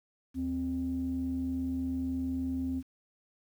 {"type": "tone pair together", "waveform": "sine", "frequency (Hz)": [77.73, 261.6], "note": ["D#2", "C4"], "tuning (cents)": [-1, 0], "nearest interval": "octave + major sixth", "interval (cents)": 2101, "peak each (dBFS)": [-37, -30], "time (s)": [0.34, 2.83], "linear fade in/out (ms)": 50, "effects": ["tanh soft clip ceiling -24 dBFS", "10-bit"]}